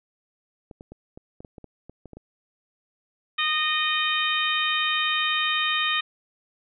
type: clicks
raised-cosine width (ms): 2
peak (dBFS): -28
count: 12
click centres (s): 0.712 / 0.809 / 0.92 / 1.175 / 1.405 / 1.448 / 1.582 / 1.643 / 1.896 / 2.057 / 2.133 / 2.17
type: harmonic tone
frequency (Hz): 616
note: D#5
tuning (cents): -17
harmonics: 2 / 3 / 4 / 5 / 6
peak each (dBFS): -28 / -28 / -28 / -28 / -28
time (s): 3.38-6.01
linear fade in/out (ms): 10
effects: none